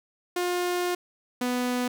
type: tone pair in turn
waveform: sawtooth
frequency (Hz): 355.8 / 247.8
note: F4 / B3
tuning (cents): +32 / +6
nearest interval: tritone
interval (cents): 626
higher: first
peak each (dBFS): -21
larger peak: neither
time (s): 0.36-0.95 / 1.41-1.88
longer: first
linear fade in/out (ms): 5
effects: none